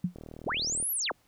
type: tone with exponential decay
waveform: sine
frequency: 178.3 Hz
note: F3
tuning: 36 cents sharp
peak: -22 dBFS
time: 0.04-0.15 s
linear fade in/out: 5 ms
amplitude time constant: 22 ms
type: click train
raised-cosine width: 2 ms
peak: -30 dBFS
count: 27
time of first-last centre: 0.16-0.827 s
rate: 39 Hz
type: linear two-way sweep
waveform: sine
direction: up then down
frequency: 92.5 to 12000 to 92.5 Hz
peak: -28 dBFS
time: 0.46-1.12 s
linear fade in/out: 5 ms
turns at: 0.92 s
effects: pink hiss -67 dBFS RMS until 1.27 s